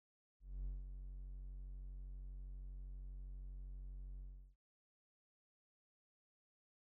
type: tone with ADSR envelope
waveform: triangle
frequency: 46.25 Hz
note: F#1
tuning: in tune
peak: -38 dBFS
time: 0.4-4.56 s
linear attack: 250 ms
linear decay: 180 ms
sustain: -7 dB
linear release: 360 ms
effects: none